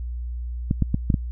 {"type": "clicks", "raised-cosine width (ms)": 5, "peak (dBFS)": -7, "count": 5, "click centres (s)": [0.711, 0.823, 0.944, 1.102, 1.142], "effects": ["added 60 Hz sine -27 dBFS peak until 1.31 s"]}